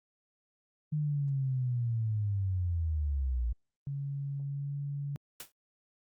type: linear sweep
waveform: sine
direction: down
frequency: 153 to 56 Hz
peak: -28 dBFS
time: 0.92-3.53 s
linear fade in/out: 10 ms
type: tone with pitch glide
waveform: sine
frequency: 140 to 142.04 Hz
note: C#3 to C#3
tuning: +18 to +43 cents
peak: -33 dBFS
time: 3.87-5.16 s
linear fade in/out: 0 ms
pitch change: +25 cents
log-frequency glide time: 4.44-4.76 s
type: noise with exponential decay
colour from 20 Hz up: white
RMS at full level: -39 dBFS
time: 5.4-5.52 s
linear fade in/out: 1 ms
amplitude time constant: 26 ms
effects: Opus 48 kbps